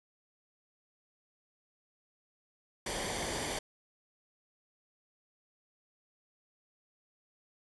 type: noise with comb filter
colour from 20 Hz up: pink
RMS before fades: -36 dBFS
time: 2.86-3.59 s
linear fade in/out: 5 ms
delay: 0.75 ms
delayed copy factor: -0.6
effects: resampled to 24000 Hz